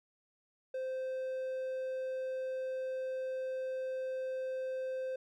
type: tone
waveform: triangle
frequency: 520 Hz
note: C5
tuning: 11 cents flat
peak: -33 dBFS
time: 0.74-5.16 s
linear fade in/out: 5 ms
effects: none